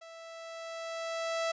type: tone with level ramp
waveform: sawtooth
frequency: 659.3 Hz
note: E5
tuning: in tune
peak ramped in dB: -44 to -25 dBFS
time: 0.01-1.52 s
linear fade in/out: 10 ms
effects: resampled to 16000 Hz